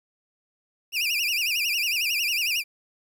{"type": "tone with vibrato", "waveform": "30% pulse", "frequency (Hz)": 2602, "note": "E7", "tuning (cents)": -23, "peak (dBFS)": -20, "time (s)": [0.92, 2.64], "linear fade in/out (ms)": 50, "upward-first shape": "sine", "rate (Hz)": 11, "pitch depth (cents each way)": 180, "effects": ["10-bit"]}